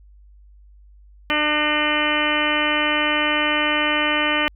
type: harmonic tone with a mistuned harmonic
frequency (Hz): 300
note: D4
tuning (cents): +37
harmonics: 1 / 2 / 3 / 4 / 5 / 6 / 7 / 8 / 9 / 10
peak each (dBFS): -26 / -27 / -29 / -26 / -28 / -25 / -27 / -26 / -30 / -25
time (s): 1.3-4.48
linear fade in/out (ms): 0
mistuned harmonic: 6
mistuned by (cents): +32
effects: added 50 Hz sine -45 dBFS peak until 4.55 s